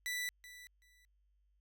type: tone with echo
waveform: sawtooth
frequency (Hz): 1975.5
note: B6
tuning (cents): 0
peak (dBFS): -33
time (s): 0.06-0.29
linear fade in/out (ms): 0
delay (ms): 380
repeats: 2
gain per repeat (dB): -15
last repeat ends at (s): 1.05
effects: added 50 Hz sine -70 dBFS peak until 1.6 s